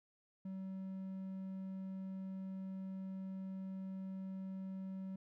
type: tone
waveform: triangle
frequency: 190.4 Hz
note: F#3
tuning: 50 cents sharp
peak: -40 dBFS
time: 0.45-5.16 s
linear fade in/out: 5 ms
effects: none